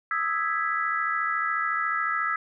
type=chord; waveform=sine; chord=E major seventh; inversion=third; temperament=equal; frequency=1244.5 / 1318.5 / 1661.2 / 1975.5 Hz; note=D#6 / E6 / G#6 / B6; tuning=0 / 0 / 0 / 0 cents; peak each=-32 / -27 / -30 / -31 dBFS; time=0.11-2.36 s; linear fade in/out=2 ms; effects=none